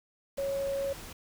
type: tone in noise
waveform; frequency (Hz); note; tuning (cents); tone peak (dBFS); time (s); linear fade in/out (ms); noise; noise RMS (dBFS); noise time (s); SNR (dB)
sine; 552; C#5; -7; -29; 0.38-0.93; 5; pink; -45; 0.37-1.13; +13
effects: none